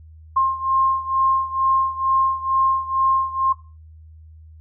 sine beating tone pair, 1062 / 1064.2 Hz, C6 / C6, +25 / +29 cents, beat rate 2.2 Hz, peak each -18 / -21 dBFS, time 0.36-3.53 s, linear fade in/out 10 ms, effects noise-tail reverb RT60 0.3 s tail -17 dB re dry + added 79 Hz sine -41 dBFS peak until 4.6 s

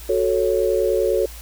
sine chord, F# minor, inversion none, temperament equal, 370 / 440 / 554.4 Hz, F#4 / A4 / C#5, 0 / 0 / 0 cents, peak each -21 / -20 / -21 dBFS, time 0.09-1.26 s, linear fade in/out 5 ms, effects added 57 Hz sine -36 dBFS peak until 1.41 s + white hiss -41 dBFS RMS until 1.41 s

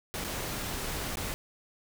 pink noise with dropouts, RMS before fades -35 dBFS, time 0.14-1.34 s, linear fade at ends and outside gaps 0 ms, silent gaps 0.241-0.246 / 1.156-1.171 s, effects none

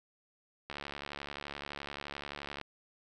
click train, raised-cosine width 0.3 ms, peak -24 dBFS, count 138, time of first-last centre 0.7-2.613 s, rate 71.6 Hz, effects none

